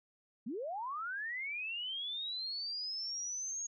sine linear sweep, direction up, 196 to 6645 Hz, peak -37 dBFS, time 0.46-3.67 s, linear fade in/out 10 ms, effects none

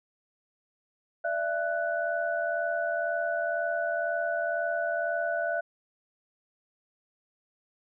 sine tone cluster, 591 / 673 / 1485 Hz, D5 / E5 / F#6, +11 / +36 / +6 cents, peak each -33 / -29 / -32 dBFS, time 1.24-5.61 s, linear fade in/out 10 ms, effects none

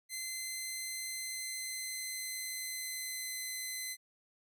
10% pulse tone with pitch glide, 2061 to 2039 Hz, C7 to C7, -27 to -45 cents, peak -29 dBFS, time 0.09-3.97 s, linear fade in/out 50 ms, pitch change -18 cents, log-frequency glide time 1.08-3.46 s, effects none

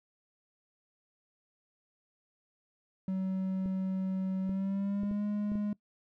triangle tone with pitch glide, 189.1 to 207.4 Hz, F#3 to G#3, +38 to -2 cents, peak -28 dBFS, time 3.08-5.73 s, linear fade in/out 2 ms, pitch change +160 cents, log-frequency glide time 4.42-5.24 s
clicks, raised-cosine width 3 ms, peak -30 dBFS, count 6, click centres 3.659 / 4.494 / 5.034 / 5.113 / 5.518 / 5.555 s
effects noise-tail reverb RT60 0.1 s tail -21 dB re dry

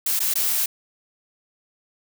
blue noise with dropouts, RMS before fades -22 dBFS, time 0.06-0.66 s, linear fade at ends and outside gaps 5 ms, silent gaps 0.193-0.202 / 0.339-0.355 s, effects none

